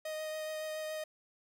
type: tone with vibrato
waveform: 45% pulse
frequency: 622.3 Hz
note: D#5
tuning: in tune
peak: -37 dBFS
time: 0.05-1.04 s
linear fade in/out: 5 ms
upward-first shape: triangle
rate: 7.1 Hz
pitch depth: 13 cents each way
effects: none